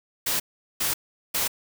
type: noise bursts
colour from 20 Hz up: white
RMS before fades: -25 dBFS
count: 3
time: 0.26-1.48 s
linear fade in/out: 10 ms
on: 140 ms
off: 400 ms
effects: none